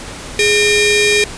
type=ring-modulated tone; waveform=sawtooth; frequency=1408 Hz; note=F6; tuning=14 cents sharp; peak=-3 dBFS; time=0.39-1.24 s; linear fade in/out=2 ms; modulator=992 Hz; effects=pink hiss -29 dBFS RMS until 1.37 s + resampled to 22050 Hz